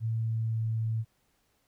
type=tone with pitch glide; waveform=sine; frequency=112.8 to 111.89 Hz; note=A2 to A2; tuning=+44 to +29 cents; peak=-27 dBFS; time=0-1.05 s; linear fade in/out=50 ms; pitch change=-15 cents; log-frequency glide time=0.17-0.68 s; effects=pink hiss -72 dBFS RMS until 1.67 s